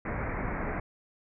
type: low-pass noise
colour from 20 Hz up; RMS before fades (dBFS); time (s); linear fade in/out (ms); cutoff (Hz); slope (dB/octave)
pink; -33; 0.05-0.8; 5; 2300; 96
effects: none